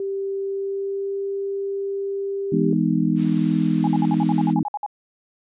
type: tone with pitch glide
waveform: sine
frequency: 392 to 395.2 Hz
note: G4 to G4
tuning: 0 to +14 cents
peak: -23 dBFS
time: 0-2.73 s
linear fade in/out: 2 ms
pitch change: +14 cents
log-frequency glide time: 0.4-1.16 s
type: chord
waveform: sine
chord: E major seventh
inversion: none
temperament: just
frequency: 164.81 / 206 / 247.2 / 309 Hz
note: E3 / G#3 / B3 / D#4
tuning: 0 / -14 / +2 / -12 cents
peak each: -22 / -22 / -23 / -23 dBFS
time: 2.52-4.63 s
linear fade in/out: 5 ms
type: high-pass noise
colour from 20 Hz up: white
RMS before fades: -39 dBFS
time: 3.15-4.55 s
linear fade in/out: 50 ms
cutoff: 150 Hz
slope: 96 dB/octave
type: tone bursts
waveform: sine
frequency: 830.6 Hz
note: G#5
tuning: in tune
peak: -23 dBFS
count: 12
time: 3.84-4.863 s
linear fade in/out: 2 ms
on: 33 ms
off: 57 ms
effects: resampled to 8000 Hz